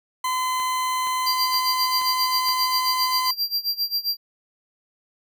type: tone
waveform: 40% pulse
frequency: 1022 Hz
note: C6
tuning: 41 cents flat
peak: -21 dBFS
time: 0.24-3.31 s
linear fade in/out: 5 ms
type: click train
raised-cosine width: 0.3 ms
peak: -23 dBFS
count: 5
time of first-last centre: 0.6-2.487 s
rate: 2.12 Hz
type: tone with tremolo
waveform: square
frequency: 4740 Hz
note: D8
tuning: 15 cents sharp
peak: -20 dBFS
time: 1.26-4.17 s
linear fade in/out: 10 ms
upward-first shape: sine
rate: 7.5 Hz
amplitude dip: 90%
effects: none